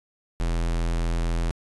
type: tone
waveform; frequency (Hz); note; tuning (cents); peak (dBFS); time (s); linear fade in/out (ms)
square; 42.04; E1; +35; -23; 0.4-1.51; 0
effects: resampled to 24000 Hz